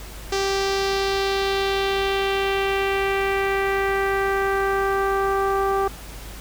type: tone with low-pass filter sweep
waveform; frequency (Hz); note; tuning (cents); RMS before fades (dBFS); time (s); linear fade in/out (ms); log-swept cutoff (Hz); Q
sawtooth; 391.3; G4; -3; -22; 0.32-5.88; 5; 5700 to 1100; 2.2
effects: added 50 Hz sine -37 dBFS peak until 6.4 s + pink hiss -40 dBFS RMS until 6.4 s